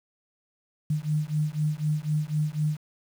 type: beating tone pair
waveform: sine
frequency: 150 / 154 Hz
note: D3 / D#3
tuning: +37 / -17 cents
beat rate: 4 Hz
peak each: -27 dBFS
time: 0.9-2.77 s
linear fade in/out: 5 ms
effects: 8-bit